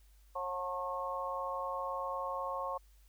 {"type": "harmonic tone with a mistuned harmonic", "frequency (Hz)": 181, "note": "F#3", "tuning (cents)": -38, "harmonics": [3, 4, 5, 6], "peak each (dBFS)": [-40, -44, -42, -38], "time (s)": [0.35, 2.78], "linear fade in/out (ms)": 10, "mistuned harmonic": 5, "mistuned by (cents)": -21, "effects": ["added 50 Hz sine -59 dBFS peak until 3.08 s", "white hiss -71 dBFS RMS until 3.08 s"]}